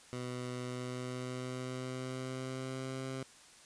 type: tone with pitch glide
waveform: 15% pulse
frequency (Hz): 124.7 to 132.04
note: B2 to C3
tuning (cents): +17 to +16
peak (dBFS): -32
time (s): 0.13-3.23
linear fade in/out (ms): 0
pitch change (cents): +99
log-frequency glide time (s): 0.63-3.06
effects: white hiss -58 dBFS RMS until 3.65 s + resampled to 22050 Hz